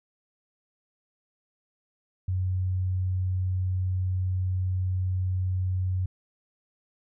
sine tone, 92.5 Hz, F#2, in tune, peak -24 dBFS, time 2.28-6.06 s, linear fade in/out 5 ms, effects none

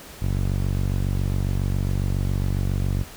sawtooth tone with band-pass filter, 47.29 Hz, F#1, 39 cents sharp, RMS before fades -23 dBFS, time 0.21-3.04 s, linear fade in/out 20 ms, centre 110 Hz, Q 0.97, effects pink hiss -42 dBFS RMS until 3.16 s

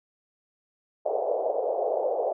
white band-pass noise, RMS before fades -27 dBFS, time 1.05-2.33 s, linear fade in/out 10 ms, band 430 to 710 Hz, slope 48 dB/octave, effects none

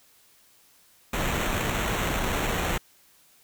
pink noise with sample-and-hold, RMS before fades -27 dBFS, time 1.13-2.78 s, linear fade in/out 5 ms, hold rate 4900 Hz, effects white hiss -59 dBFS RMS until 3.43 s

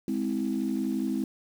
sine chord, Ab augmented, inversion none, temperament just, 207.7 / 259.6 / 324.5 Hz, Ab3 / C4 / E4, 0 / -13 / -27 cents, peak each -30 / -29 / -31 dBFS, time 0.08-1.24 s, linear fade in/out 2 ms, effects tanh soft clip ceiling -18 dBFS + 8-bit

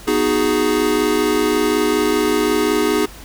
square chord, G# minor seventh, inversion first, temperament equal, 246.9 / 311.1 / 370 / 415.3 Hz, B3 / D#4 / F#4 / G#4, 0 / 0 / 0 / 0 cents, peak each -24 / -20 / -23 / -19 dBFS, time 0.07-3.06 s, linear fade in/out 10 ms, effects added 50 Hz sine -39 dBFS peak until 3.24 s + pink hiss -39 dBFS RMS until 3.24 s

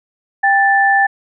sine tone pair together, 792.6 / 1760 Hz, G5 / A6, +19 / 0 cents, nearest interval octave + major second, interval 1381 cents, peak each -12 dBFS, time 0.43-1.07 s, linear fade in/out 10 ms, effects none

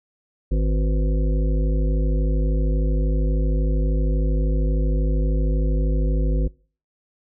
harmonic tone with a mistuned harmonic, 51.8 Hz, G#1, 4 cents flat, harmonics 1 / 3 / 5 / 7 / 9 / 10, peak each -17 / -27 / -31 / -34 / -36 / -37 dBFS, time 0.51-6.48 s, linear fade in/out 10 ms, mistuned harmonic 9, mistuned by +69 cents, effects noise-tail reverb RT60 0.4 s tail -23 dB re dry

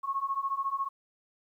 sine beating tone pair, 1086 / 1100 Hz, C#6 / C#6, -36 / -14 cents, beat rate 14 Hz, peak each -33 / -31 dBFS, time 0.03-0.89 s, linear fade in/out 20 ms, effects 11-bit

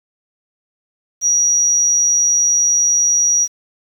sine tone, 5770 Hz, F#8, 44 cents flat, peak -11 dBFS, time 1.21-3.48 s, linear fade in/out 50 ms, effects 7-bit

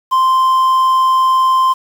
triangle tone with quantisation, 1043 Hz, C6, 6 cents flat, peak -7 dBFS, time 0.11-1.74 s, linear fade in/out 20 ms, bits 6, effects none

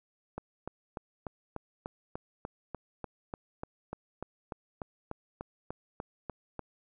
click train, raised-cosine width 1 ms, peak -23 dBFS, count 22, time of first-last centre 0.38-6.593 s, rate 3.38 Hz, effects none

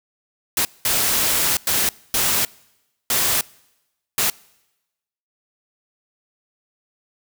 white noise bursts at uneven times, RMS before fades -19 dBFS, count 6, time 0.57-0.65 / 0.85-1.57 / 1.67-1.89 / 2.14-2.45 / 3.1-3.41 / 4.18-4.3 s, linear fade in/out 2 ms, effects noise-tail reverb RT60 1.0 s tail -25 dB re dry

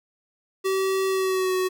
square tone with pitch glide, 383.2 to 371.4 Hz, G4 to F#4, -39 to +7 cents, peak -22 dBFS, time 0.64-1.69 s, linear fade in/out 20 ms, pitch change -54 cents, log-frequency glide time 1.07-1.54 s, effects 10-bit

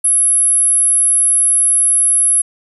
sine tone, 10910 Hz, F9, 42 cents flat, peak -9 dBFS, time 0.04-2.42 s, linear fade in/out 10 ms, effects none

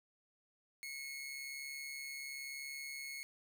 sawtooth tone with amplitude modulation, 2181 Hz, C#7, 29 cents flat, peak -38 dBFS, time 0.83-3.23 s, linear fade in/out 0 ms, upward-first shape sine, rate 141 Hz, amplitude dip 45%, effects none

